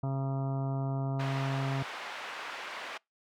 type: harmonic tone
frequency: 135.6 Hz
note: C#3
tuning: 38 cents flat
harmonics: 1 / 2 / 3 / 4 / 5 / 6 / 7 / 8 / 9 / 10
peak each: -30 / -39 / -46 / -51 / -41 / -51 / -46 / -57 / -50 / -58 dBFS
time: 0.03-1.83 s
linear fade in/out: 5 ms
type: band-pass noise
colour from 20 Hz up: pink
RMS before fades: -41 dBFS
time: 1.19-2.98 s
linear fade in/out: 10 ms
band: 840 to 2700 Hz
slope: 12 dB/octave
effects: noise-tail reverb RT60 0.2 s tail -26 dB re dry